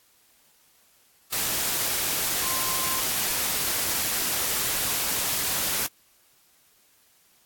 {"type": "tone in noise", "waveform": "sine", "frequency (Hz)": 1046.5, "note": "C6", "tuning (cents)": 0, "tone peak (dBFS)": -33, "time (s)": [2.42, 3.01], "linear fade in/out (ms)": 10, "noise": "white", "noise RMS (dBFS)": -26, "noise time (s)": [1.32, 5.87], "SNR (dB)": -10, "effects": ["white hiss -61 dBFS RMS until 7.45 s", "AAC 64 kbps"]}